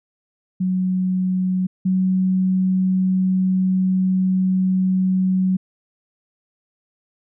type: tone pair in turn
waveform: sine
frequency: 185 / 186.72 Hz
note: F#3 / F#3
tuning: 0 / +16 cents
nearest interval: unison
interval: 16 cents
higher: second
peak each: -17 / -15 dBFS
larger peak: second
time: 0.6-1.67 / 1.85-5.57 s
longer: second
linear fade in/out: 10 ms
effects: none